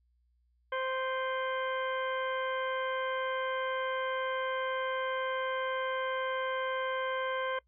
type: harmonic tone with a mistuned harmonic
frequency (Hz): 522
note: C5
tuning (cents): -4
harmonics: 1 / 2 / 3 / 4 / 5 / 6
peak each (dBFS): -34 / -36 / -38 / -43 / -53 / -45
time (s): 0.72-7.59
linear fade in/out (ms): 5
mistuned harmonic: 5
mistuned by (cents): -120
effects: noise-tail reverb RT60 0.1 s tail -23 dB re dry + added 60 Hz sine -68 dBFS peak until 7.67 s